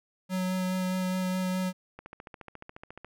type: tone with vibrato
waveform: square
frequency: 185 Hz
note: F#3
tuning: in tune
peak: -28 dBFS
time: 0.29-1.73 s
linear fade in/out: 50 ms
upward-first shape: sine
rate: 4.8 Hz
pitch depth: 10 cents each way
type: click train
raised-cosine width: 0.5 ms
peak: -28 dBFS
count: 16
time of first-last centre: 1.99-3.046 s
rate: 14.2 Hz
effects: none